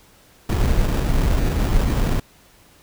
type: noise with sample-and-hold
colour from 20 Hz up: brown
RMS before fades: -18 dBFS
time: 0.49-2.2 s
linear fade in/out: 5 ms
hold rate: 2100 Hz
effects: pink hiss -52 dBFS RMS until 2.82 s